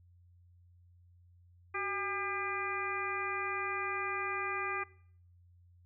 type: harmonic tone with a mistuned harmonic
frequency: 400.9 Hz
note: G4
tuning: 39 cents sharp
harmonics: 1 / 2 / 3 / 4 / 5 / 6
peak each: -41 / -44 / -38 / -42 / -41 / -40 dBFS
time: 1.74-4.84 s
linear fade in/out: 10 ms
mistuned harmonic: 1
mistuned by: -98 cents
effects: noise-tail reverb RT60 0.6 s tail -21 dB re dry + added 88 Hz sine -59 dBFS peak until 5.85 s